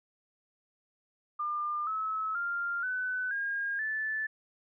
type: tone with pitch steps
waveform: sine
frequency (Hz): 1201 / 1294.7 / 1395.6 / 1504.4 / 1621.8 / 1748.2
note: D6 / E6 / F6 / F#6 / G#6 / A6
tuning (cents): +38 / -32 / -2 / +28 / -42 / -12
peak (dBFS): -30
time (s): 1.39-4.27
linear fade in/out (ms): 10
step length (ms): 480
effects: none